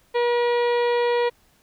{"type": "harmonic tone", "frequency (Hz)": 480, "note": "B4", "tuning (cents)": -49, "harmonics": [1, 2, 3, 4, 5, 6, 7, 8, 9], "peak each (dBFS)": [-19, -26, -39, -32, -35, -42, -39, -44, -43], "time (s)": [0.14, 1.3], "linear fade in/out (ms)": 20, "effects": ["pink hiss -60 dBFS RMS until 1.62 s"]}